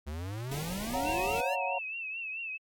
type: exponential sweep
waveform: square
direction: up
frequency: 70.2 to 608 Hz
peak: -36 dBFS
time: 0.06-1.56 s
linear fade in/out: 20 ms
type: band-stop noise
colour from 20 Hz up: pink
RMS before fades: -40 dBFS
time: 0.51-1.41 s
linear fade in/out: 5 ms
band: 1000 to 1900 Hz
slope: 96 dB/octave
type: chord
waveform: sine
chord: Gb major seventh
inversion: second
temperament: equal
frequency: 554.4 / 698.5 / 740 / 932.3 Hz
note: Db5 / F5 / Gb5 / Bb5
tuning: 0 / 0 / 0 / 0 cents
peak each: -36 / -38 / -35 / -35 dBFS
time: 0.93-1.79 s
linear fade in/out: 10 ms
type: tone with vibrato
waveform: sine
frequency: 2637 Hz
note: E7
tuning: in tune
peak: -35 dBFS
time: 1.05-2.58 s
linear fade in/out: 20 ms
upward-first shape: triangle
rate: 4.6 Hz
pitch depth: 91 cents each way
effects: AAC 64 kbps